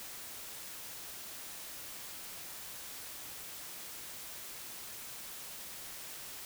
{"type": "silence", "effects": ["white hiss -46 dBFS RMS until 6.45 s"]}